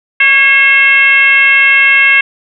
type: tone with frequency modulation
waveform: sine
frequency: 2164 Hz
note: C#7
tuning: 42 cents flat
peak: -4 dBFS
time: 0.2-2.21 s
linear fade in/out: 5 ms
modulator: 522 Hz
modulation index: 1.1
effects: none